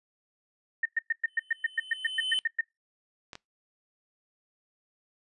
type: tone bursts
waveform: sine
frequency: 1830 Hz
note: A#6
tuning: 32 cents flat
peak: -23 dBFS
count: 14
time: 0.83-2.61 s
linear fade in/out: 5 ms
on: 25 ms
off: 110 ms
type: tone with exponential growth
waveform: triangle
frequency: 3046 Hz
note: F#7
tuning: 50 cents sharp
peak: -23 dBFS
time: 1.28-2.39 s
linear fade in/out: 0 ms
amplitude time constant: 240 ms
type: clicks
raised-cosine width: 0.2 ms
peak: -24 dBFS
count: 2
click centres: 3.332 / 3.354 s
effects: noise-tail reverb RT60 0.2 s tail -25 dB re dry + resampled to 24000 Hz